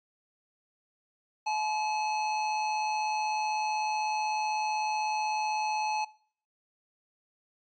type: tone with amplitude modulation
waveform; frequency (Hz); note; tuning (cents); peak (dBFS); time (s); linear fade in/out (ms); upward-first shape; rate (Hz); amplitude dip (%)
square; 857; A5; -46; -27; 1.46-6.05; 10; sine; 156; 35
effects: noise-tail reverb RT60 0.5 s tail -21 dB re dry + resampled to 16000 Hz